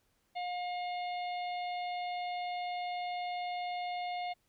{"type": "harmonic tone", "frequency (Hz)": 714, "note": "F5", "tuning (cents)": 38, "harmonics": [1, 3, 4, 5, 6], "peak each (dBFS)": [-35, -45, -51, -50, -53], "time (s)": [0.35, 4.34], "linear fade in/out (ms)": 20, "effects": ["pink hiss -75 dBFS RMS until 4.48 s"]}